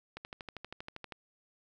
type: click train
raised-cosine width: 0.3 ms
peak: -26 dBFS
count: 13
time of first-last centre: 0.17-1.122 s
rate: 12.6 Hz
effects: none